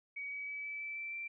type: tone with pitch steps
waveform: sine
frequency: 2261 / 2275 / 2290 / 2305 / 2319 / 2334 / 2349 Hz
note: C#7 / C#7 / D7 / D7 / D7 / D7 / D7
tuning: +34 / +44 / -44 / -33 / -22 / -11 / 0 cents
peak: -39 dBFS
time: 0.16-1.28 s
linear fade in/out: 10 ms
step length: 160 ms
effects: none